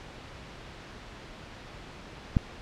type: click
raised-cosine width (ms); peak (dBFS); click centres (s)
5; -9; 2.368
effects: pink hiss -45 dBFS RMS until 2.61 s + low-pass 4000 Hz 12 dB/octave